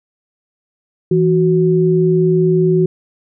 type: tone pair together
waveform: sine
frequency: 164.81 / 370 Hz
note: E3 / F#4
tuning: 0 / 0 cents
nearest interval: octave + major second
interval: 1400 cents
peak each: -13 / -12 dBFS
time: 1.11-2.86 s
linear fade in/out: 5 ms
effects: none